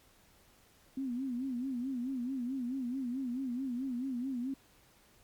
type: tone with vibrato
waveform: sine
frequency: 254.6 Hz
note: C4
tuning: 47 cents flat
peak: -33 dBFS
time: 0.97-4.54 s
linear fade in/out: 5 ms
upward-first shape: sine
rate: 4.6 Hz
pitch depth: 120 cents each way
effects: pink hiss -64 dBFS RMS until 5.23 s + MP3 96 kbps